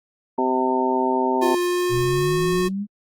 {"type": "harmonic tone", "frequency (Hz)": 128.9, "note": "C3", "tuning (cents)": -26, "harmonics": [2, 3, 4, 5, 6, 7], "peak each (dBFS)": [-24, -23, -31, -28, -31, -22], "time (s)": [0.38, 1.55], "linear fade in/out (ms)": 5}
{"type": "tone with pitch glide", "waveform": "square", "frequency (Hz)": [352.8, 363.8], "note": ["F4", "F#4"], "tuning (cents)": [18, -29], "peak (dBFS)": -20, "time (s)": [1.41, 2.69], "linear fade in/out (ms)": 20, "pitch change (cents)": 53, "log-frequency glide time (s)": [1.52, 2.31]}
{"type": "exponential sweep", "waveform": "sine", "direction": "up", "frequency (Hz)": [119.9, 209.3], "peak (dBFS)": -23, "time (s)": [1.89, 2.87], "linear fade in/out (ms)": 50}
{"effects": ["Opus 24 kbps"]}